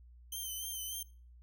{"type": "tone with vibrato", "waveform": "5% pulse", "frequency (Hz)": 3100, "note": "G7", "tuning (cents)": -20, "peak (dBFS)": -31, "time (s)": [0.32, 1.03], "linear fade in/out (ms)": 5, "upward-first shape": "sine", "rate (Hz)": 3.4, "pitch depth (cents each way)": 42, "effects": ["noise-tail reverb RT60 0.4 s tail -22 dB re dry", "added 60 Hz sine -54 dBFS peak until 1.42 s"]}